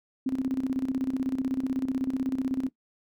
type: tone with tremolo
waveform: sine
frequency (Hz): 262.9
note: C4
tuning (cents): +8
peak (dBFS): -23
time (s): 0.26-2.69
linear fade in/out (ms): 5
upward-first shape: square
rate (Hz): 16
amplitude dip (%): 70
effects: noise-tail reverb RT60 0.1 s tail -17 dB re dry